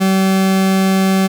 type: tone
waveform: 40% pulse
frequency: 191.2 Hz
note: G3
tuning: 43 cents flat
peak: -10 dBFS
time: 0-1.28 s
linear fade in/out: 20 ms
effects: none